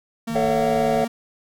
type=tone with pitch glide; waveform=45% pulse; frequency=228.6 to 232.2 Hz; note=A#3 to A#3; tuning=-34 to -7 cents; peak=-25 dBFS; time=0.27-1.08 s; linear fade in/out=10 ms; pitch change=+27 cents; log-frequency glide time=0.46-0.65 s
type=tone with vibrato; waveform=triangle; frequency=158.3 Hz; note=D#3; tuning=30 cents sharp; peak=-29 dBFS; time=0.3-1.04 s; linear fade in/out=2 ms; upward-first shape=sine; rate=3.2 Hz; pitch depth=21 cents each way
type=noise; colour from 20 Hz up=brown; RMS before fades=-40 dBFS; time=0.3-1.03 s; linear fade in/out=20 ms
type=chord; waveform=triangle; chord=F# minor seventh; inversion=first; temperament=equal with one note detuned; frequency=440 / 554.4 / 674.3 / 740 Hz; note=A4 / C#5 / E5 / F#5; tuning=0 / 0 / +39 / 0 cents; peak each=-22 dBFS; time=0.35-1.05 s; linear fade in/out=5 ms
effects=none